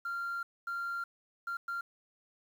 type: tone bursts at uneven times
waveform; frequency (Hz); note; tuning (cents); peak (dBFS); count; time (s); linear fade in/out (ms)
sine; 1386; F6; -14; -32; 4; 0.05-0.43 / 0.67-1.04 / 1.47-1.57 / 1.68-1.81; 5
effects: tanh soft clip ceiling -32 dBFS + 10-bit